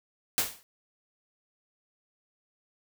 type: noise with exponential decay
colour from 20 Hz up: white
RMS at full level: -23 dBFS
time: 0.38-0.63 s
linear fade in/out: 0 ms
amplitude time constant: 53 ms
effects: none